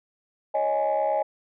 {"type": "chord", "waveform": "sine", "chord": "C# suspended second", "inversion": "none", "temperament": "just", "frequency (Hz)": [554.4, 623.7, 831.5], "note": ["C#5", "D#5", "G#5"], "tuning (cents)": [0, 4, 2], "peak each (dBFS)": [-26, -24, -24], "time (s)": [0.54, 1.23], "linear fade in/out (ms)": 10, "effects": ["tanh soft clip ceiling -16 dBFS"]}